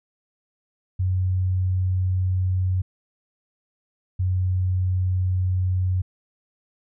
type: tone pair in turn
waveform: sine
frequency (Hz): 92.5 / 92.13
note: F#2 / F#2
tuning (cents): 0 / -7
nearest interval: unison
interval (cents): 7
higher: first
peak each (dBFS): -19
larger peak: neither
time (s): 0.99-2.82 / 4.19-6.02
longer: neither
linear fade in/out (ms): 10
effects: none